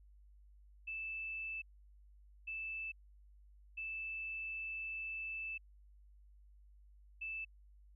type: tone bursts at uneven times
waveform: sine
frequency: 2636 Hz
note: E7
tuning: 1 cent flat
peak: -40 dBFS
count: 4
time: 0.87-1.62 / 2.47-2.92 / 3.77-5.58 / 7.21-7.45 s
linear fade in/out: 10 ms
effects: added 50 Hz sine -59 dBFS peak until 7.95 s

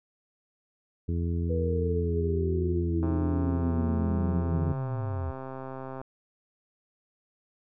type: harmonic tone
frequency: 85 Hz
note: F2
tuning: 46 cents flat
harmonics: 1 / 2 / 3 / 4 / 5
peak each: -27 / -33 / -37 / -39 / -41 dBFS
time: 1.08-4.73 s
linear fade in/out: 10 ms
type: linear sweep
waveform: sine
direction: down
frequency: 488.6 to 77.78 Hz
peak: -29 dBFS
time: 1.49-5.32 s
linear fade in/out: 20 ms
type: click train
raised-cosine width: 1 ms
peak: -25 dBFS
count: 395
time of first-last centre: 3.03-6.015 s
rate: 132 Hz
effects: none

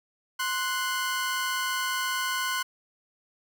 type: tone pair together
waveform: sawtooth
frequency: 1045.3 / 1480 Hz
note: C6 / F#6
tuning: -2 / 0 cents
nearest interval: tritone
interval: 602 cents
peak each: -26 dBFS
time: 0.39-2.63 s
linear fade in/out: 10 ms
effects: none

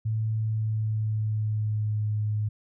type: tone with pitch glide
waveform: sine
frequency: 110 to 106.19 Hz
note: A2 to G#2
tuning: 0 to +39 cents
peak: -24 dBFS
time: 0.05-2.49 s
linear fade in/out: 10 ms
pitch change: -61 cents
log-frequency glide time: 0.33-2.08 s
effects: none

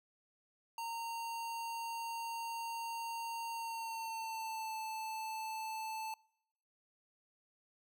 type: tone with pitch glide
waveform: square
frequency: 922 to 879.9 Hz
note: A#5 to A5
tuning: -19 to 0 cents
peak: -40 dBFS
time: 0.78-6.14 s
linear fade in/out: 2 ms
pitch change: -81 cents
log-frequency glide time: 3.51-4.76 s
effects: noise-tail reverb RT60 0.8 s tail -26 dB re dry

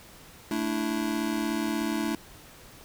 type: chord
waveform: square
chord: A suspended fourth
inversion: none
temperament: just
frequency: 220 / 293.3 / 330 Hz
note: A3 / D4 / E4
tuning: 0 / -2 / +2 cents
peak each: -32 dBFS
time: 0.51-2.15 s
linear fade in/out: 2 ms
effects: pink hiss -50 dBFS RMS until 2.84 s

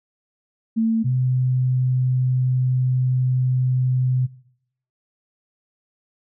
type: tone pair in turn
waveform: sine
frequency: 224.6 / 127.7 Hz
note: A3 / C3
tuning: +36 / -42 cents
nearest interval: minor seventh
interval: 978 cents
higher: first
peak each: -16 / -17 dBFS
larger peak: first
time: 0.76-1.04 / 1.04-4.27 s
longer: second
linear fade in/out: 20 ms
effects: noise-tail reverb RT60 0.7 s tail -20 dB re dry

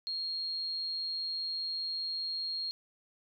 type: tone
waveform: sine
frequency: 4255 Hz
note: C8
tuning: 28 cents sharp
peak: -33 dBFS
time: 0.07-2.71 s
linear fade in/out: 0 ms
effects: none

